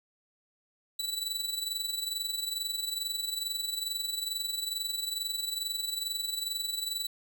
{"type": "tone with amplitude modulation", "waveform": "sawtooth", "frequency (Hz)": 3951, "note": "B7", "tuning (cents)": 0, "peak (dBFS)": -26, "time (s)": [0.99, 7.07], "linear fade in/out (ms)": 5, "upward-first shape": "sine", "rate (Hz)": 22.3, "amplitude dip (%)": 65, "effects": []}